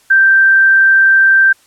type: tone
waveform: sine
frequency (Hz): 1568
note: G6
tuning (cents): 0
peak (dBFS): -5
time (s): 0.1-1.53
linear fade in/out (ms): 10
effects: white hiss -50 dBFS RMS until 1.66 s + low-pass 11000 Hz 12 dB/octave